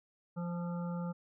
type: harmonic tone with a mistuned harmonic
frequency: 173.9 Hz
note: F3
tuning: 7 cents flat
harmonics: 1 / 3 / 5 / 7 / 8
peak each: -35 / -45 / -49 / -52 / -53 dBFS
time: 0.36-1.13 s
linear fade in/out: 20 ms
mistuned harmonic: 8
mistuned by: -31 cents
effects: none